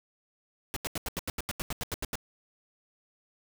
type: noise bursts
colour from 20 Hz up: pink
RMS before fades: -33 dBFS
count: 14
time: 0.74-2.155 s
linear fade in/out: 0 ms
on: 24 ms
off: 83 ms
effects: none